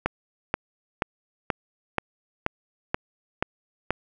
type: click train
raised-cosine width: 0.5 ms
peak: -7 dBFS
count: 9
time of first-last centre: 0.06-3.906 s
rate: 2.08 Hz
effects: none